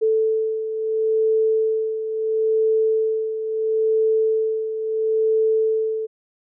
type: beating tone pair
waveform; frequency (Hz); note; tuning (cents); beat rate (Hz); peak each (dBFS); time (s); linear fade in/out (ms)
sine; 440 / 440.74; A4 / A4; 0 / +3; 0.74; -18 / -25; 0.01-6.07; 20
effects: none